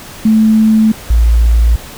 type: tone pair in turn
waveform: sine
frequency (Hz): 218.9 / 57.28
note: A3 / A#1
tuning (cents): -9 / -30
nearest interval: octave + major seventh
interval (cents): 2321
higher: first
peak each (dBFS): -5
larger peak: neither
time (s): 0.25-0.92 / 1.1-1.76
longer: first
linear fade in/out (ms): 5
effects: pink hiss -31 dBFS RMS until 1.97 s